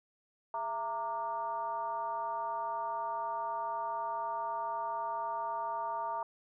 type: tone with frequency modulation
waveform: sine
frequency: 922 Hz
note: A#5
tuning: 19 cents flat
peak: -33 dBFS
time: 0.54-6.23 s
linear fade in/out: 2 ms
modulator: 255 Hz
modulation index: 0.89
effects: none